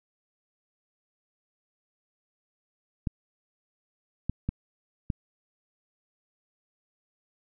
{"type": "clicks", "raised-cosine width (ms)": 5, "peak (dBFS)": -15, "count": 4, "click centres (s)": [3.072, 4.296, 4.49, 5.102], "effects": []}